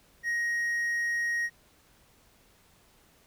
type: tone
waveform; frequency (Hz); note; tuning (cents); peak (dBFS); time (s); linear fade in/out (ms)
triangle; 1880; A#6; +14; -25; 0.23-1.5; 50
effects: pink hiss -62 dBFS RMS until 3.26 s